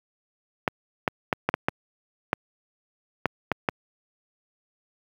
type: clicks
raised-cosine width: 0.5 ms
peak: -6 dBFS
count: 10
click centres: 0.678 / 1.078 / 1.328 / 1.49 / 1.541 / 1.685 / 2.331 / 3.257 / 3.517 / 3.688 s
effects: high-pass 100 Hz 12 dB/octave + 8-bit